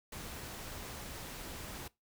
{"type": "noise", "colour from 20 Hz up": "pink", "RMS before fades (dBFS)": -45, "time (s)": [0.12, 1.88], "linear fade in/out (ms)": 5, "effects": ["noise-tail reverb RT60 0.2 s tail -21 dB re dry"]}